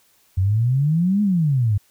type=exponential two-way sweep; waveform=sine; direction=up then down; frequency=90.1 to 212 to 97.6 Hz; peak=-15 dBFS; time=0.37-1.78 s; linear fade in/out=10 ms; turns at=1.22 s; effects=white hiss -59 dBFS RMS until 1.9 s